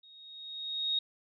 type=tone with level ramp; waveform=sine; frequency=3750 Hz; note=A#7; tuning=10 cents sharp; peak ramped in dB=-54 to -26 dBFS; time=0.03-0.99 s; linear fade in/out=5 ms; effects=none